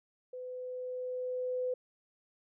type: tone with level ramp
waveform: sine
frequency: 504 Hz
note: B4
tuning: 35 cents sharp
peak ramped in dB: -40 to -30 dBFS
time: 0.33-1.74 s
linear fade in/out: 5 ms
effects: none